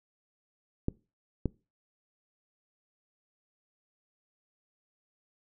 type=clicks; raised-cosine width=3 ms; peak=-15 dBFS; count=2; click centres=0.884 / 1.457 s; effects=noise-tail reverb RT60 0.3 s tail -23 dB re dry